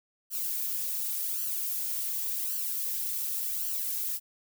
violet noise with flanger, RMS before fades -32 dBFS, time 0.3-4.2 s, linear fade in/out 50 ms, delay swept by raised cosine 0.67 to 3.57 ms, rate 0.89 Hz, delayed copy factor +0.9, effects none

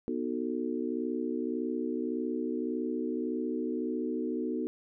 sine chord, B dominant seventh, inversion none, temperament just, 246.9 / 308.7 / 370.4 / 444.5 Hz, B3 / D#4 / F#4 / A4, 0 / -14 / +2 / +18 cents, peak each -34 / -35 / -36 / -38 dBFS, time 0.08-4.67 s, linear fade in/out 0 ms, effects none

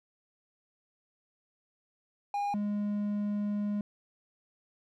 triangle tone pair in turn, 813 / 206.4 Hz, G#5 / G#3, -37 / -10 cents, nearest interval 2 octaves, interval 2373 cents, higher first, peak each -27 dBFS, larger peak neither, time 2.34-2.54 / 2.54-3.81 s, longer second, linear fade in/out 2 ms, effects none

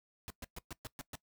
pink noise bursts, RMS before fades -44 dBFS, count 7, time 0.28-1.154 s, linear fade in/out 0 ms, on 22 ms, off 120 ms, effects noise-tail reverb RT60 0.1 s tail -20 dB re dry

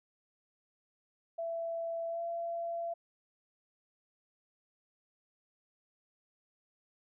sine tone with pitch glide, 667 to 677.9 Hz, E5 to E5, +20 to +48 cents, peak -34 dBFS, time 1.38-2.94 s, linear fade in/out 10 ms, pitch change +28 cents, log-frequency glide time 2.08-2.22 s, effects none

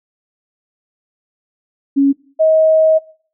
sine tone pair in turn, 277.2 / 633.9 Hz, C#4 / D#5, 0 / +32 cents, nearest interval octave + major second, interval 1432 cents, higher second, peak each -8 dBFS, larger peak neither, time 1.96-2.13 / 2.39-2.99 s, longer second, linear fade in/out 20 ms, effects noise-tail reverb RT60 0.5 s tail -21 dB re dry

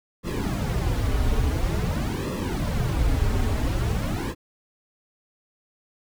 brown noise with flanger, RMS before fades -24 dBFS, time 0.23-4.35 s, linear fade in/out 50 ms, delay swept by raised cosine 1.3 to 6 ms, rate 0.48 Hz, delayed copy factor -0.85, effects none

